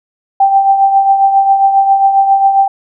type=tone with tremolo; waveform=sine; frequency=784 Hz; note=G5; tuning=in tune; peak=-3 dBFS; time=0.4-2.68 s; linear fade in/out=5 ms; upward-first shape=triangle; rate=7.4 Hz; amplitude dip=60%; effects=none